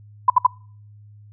sine tone bursts, 1000 Hz, B5, 21 cents sharp, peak -8 dBFS, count 3, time 0.28-0.466 s, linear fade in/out 5 ms, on 20 ms, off 63 ms, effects noise-tail reverb RT60 0.5 s tail -26 dB re dry + added 104 Hz sine -43 dBFS peak until 1.32 s

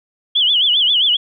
sine tone with vibrato, 3178 Hz, G7, 23 cents sharp, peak -11 dBFS, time 0.35-1.17 s, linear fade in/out 10 ms, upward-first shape sine, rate 7.5 Hz, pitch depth 170 cents each way, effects none

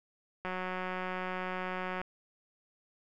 click train, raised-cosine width 0.5 ms, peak -22 dBFS, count 289, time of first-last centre 0.45-2.015 s, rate 184 Hz, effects none

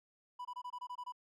triangle tone bursts, 987.8 Hz, B5, in tune, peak -39 dBFS, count 9, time 0.39-1.123 s, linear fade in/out 10 ms, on 61 ms, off 23 ms, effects none

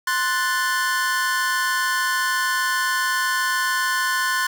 45% pulse chord, F# diminished, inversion second, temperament equal, 1046.5 / 1480 / 1760 Hz, C6 / F#6 / A6, 0 / 0 / 0 cents, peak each -24 dBFS, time 0.07-4.47 s, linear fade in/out 5 ms, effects none

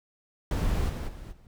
brown noise with level steps, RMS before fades -26 / -32 / -41 / -54 dBFS, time 0.51-1.47 s, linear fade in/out 2 ms, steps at 0.88 / 1.07 / 1.31 s, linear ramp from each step 20 ms, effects none

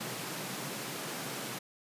pink high-pass noise, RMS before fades -39 dBFS, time 0-1.59 s, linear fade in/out 10 ms, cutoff 120 Hz, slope 96 dB/octave, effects resampled to 32000 Hz

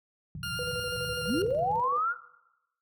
white low-pass noise, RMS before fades -39 dBFS, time 0.35-1.81 s, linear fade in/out 2 ms, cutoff 180 Hz, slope 96 dB/octave
20% pulse tone with vibrato, 1403 Hz, F6, 8 cents sharp, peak -28 dBFS, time 0.43-1.42 s, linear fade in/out 2 ms, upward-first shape triangle, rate 8.4 Hz, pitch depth 12 cents each way
sine tone with tremolo, 493.9 Hz, B4, in tune, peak -32 dBFS, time 0.59-1.98 s, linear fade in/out 0 ms, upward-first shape square, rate 12 Hz, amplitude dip 50%
sine linear sweep, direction up, 155.56 to 1469 Hz, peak -25 dBFS, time 1.26-2.15 s, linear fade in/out 50 ms
effects noise-tail reverb RT60 0.9 s tail -17 dB re dry + high-pass 80 Hz 12 dB/octave

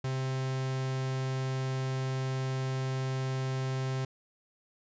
45% pulse tone, 131.6 Hz, C3, 10 cents sharp, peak -30 dBFS, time 0.04-4.05 s, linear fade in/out 5 ms, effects resampled to 16000 Hz

